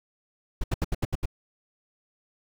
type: noise bursts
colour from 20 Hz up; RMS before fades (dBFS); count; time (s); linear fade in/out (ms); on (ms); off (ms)
brown; -25; 7; 0.61-1.257; 5; 29; 74
effects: none